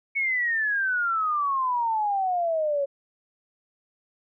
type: exponential sweep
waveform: sine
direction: down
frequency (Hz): 2231 to 550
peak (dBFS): -22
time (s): 0.15-2.86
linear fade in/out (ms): 20
effects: none